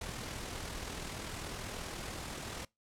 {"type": "noise with amplitude modulation", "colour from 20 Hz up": "pink", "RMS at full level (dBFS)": -40, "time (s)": [0.01, 2.65], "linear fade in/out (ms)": 5, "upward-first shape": "sine", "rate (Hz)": 40.6, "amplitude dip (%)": 40, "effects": ["noise-tail reverb RT60 0.2 s tail -24 dB re dry", "low-pass 10000 Hz 12 dB/octave"]}